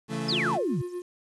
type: chord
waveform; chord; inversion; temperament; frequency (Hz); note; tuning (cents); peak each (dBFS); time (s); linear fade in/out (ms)
30% pulse; A major; first; equal with one note detuned; 138.59 / 167.31 / 220; C#3 / E3 / A3; 0 / +26 / 0; -32 / -32 / -29; 0.08-0.59; 50
type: exponential sweep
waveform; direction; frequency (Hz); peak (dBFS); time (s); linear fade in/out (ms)
sine; down; 5390 to 116.54; -25; 0.28-0.82; 10
type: tone with tremolo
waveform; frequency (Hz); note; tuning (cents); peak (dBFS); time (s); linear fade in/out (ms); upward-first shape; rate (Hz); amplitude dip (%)
triangle; 356; F4; +33; -28; 0.32-1.02; 2; sine; 8.1; 65
effects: resampled to 24000 Hz + 9-bit